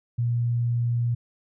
sine tone, 119.1 Hz, A#2, 38 cents sharp, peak -21 dBFS, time 0.18-1.15 s, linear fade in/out 10 ms, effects none

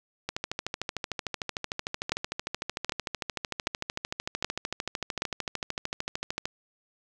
two click trains, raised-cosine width 0.2 ms, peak -9 / -13 dBFS, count 5 / 83, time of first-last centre 2.12-5.221 / 0.29-6.455 s, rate 1.29 / 13.3 Hz, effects none

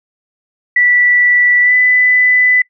sine tone with pitch glide, 1962 to 1997.4 Hz, B6 to B6, -12 to +19 cents, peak -7 dBFS, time 0.76-2.62 s, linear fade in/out 5 ms, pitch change +31 cents, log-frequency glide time 1.62-1.74 s, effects noise-tail reverb RT60 0.1 s tail -22 dB re dry

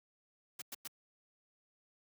white noise bursts, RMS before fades -44 dBFS, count 3, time 0.59-0.877 s, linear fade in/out 5 ms, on 29 ms, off 100 ms, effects high-pass 100 Hz 12 dB/octave

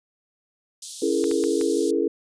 white high-pass noise, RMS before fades -34 dBFS, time 0.82-1.91 s, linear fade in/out 5 ms, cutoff 3400 Hz, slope 48 dB/octave
sine chord, A# half-diminished seventh, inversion first, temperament just, 279.7 / 335.6 / 419.5 / 466.2 Hz, C#4 / E4 / G#4 / A#4, +16 / +31 / +17 / 0 cents, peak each -27 / -24 / -24 / -26 dBFS, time 1.02-2.08 s, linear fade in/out 5 ms
clicks, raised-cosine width 0.3 ms, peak -19 dBFS, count 4, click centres 1.241 / 1.313 / 1.439 / 1.612 s
effects resampled to 22050 Hz

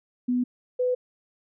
sine tone pair in turn, 247.6 / 500.1 Hz, B3 / B4, +5 / +22 cents, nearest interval octave, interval 1217 cents, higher second, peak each -21 dBFS, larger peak neither, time 0.28-0.44 / 0.79-0.95 s, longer neither, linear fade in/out 10 ms, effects none

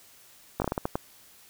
slowing click train, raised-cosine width 1 ms, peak -13 dBFS, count 8, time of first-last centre 0.6-0.955 s, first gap 19 ms, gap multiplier 1.32, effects white hiss -55 dBFS RMS until 1.49 s

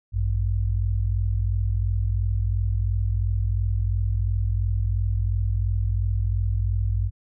sine tone pair together, 55.11 / 98 Hz, A1 / G2, +3 / 0 cents, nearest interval minor seventh, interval 997 cents, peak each -23 dBFS, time 0.12-7.11 s, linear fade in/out 50 ms, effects none

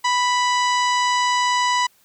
harmonic tone, 987.8 Hz, B5, in tune, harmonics 1 / 2 / 3 / 4 / 5 / 6 / 7 / 8, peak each -18 / -24 / -28 / -30 / -32 / -34 / -35 / -36 dBFS, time 0.04-1.87 s, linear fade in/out 10 ms, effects white hiss -58 dBFS RMS until 2.04 s

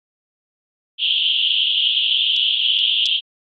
white band-pass noise, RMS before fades -18 dBFS, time 0.98-3.21 s, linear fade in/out 50 ms, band 2900 to 3400 Hz, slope 96 dB/octave, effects AAC 48 kbps

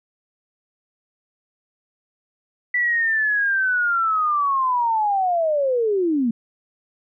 sine linear sweep, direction down, 1975.5 to 220 Hz, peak -17 dBFS, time 2.74-6.31 s, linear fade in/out 5 ms, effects none

